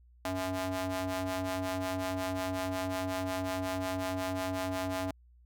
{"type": "ring-modulated tone", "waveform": "sawtooth", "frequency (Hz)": 187.1, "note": "F#3", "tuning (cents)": 20, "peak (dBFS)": -25, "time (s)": [0.25, 5.11], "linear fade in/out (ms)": 2, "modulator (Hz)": 465, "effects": ["added 60 Hz sine -57 dBFS peak until 5.45 s"]}